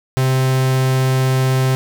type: tone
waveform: 45% pulse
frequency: 130.81 Hz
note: C3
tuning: in tune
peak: -13 dBFS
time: 0.17-1.75 s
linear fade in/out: 0 ms
effects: none